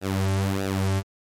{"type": "tone with flanger", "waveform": "sawtooth", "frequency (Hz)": 96.7, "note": "G2", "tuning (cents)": -23, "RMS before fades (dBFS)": -24, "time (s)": [0.01, 1.03], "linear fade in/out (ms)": 50, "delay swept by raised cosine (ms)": [0.92, 4.12], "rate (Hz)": 1.6, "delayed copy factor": -0.85, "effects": ["MP3 64 kbps"]}